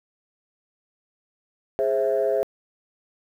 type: chord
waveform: sine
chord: Ab augmented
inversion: none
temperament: equal with one note detuned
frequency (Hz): 415.3 / 529.6 / 659.3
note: Ab4 / C5 / E5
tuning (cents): 0 / +21 / 0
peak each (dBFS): -23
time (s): 1.79-2.43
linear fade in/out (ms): 0
effects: tanh soft clip ceiling -13 dBFS + 9-bit